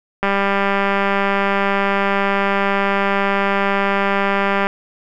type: click train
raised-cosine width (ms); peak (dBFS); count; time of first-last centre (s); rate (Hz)
0.5; -3; 880; 0.23-4.669; 198
effects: none